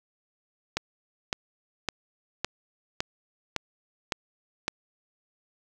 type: click train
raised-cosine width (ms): 0.2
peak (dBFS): -9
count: 8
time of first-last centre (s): 0.77-4.681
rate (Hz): 1.79
effects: 8-bit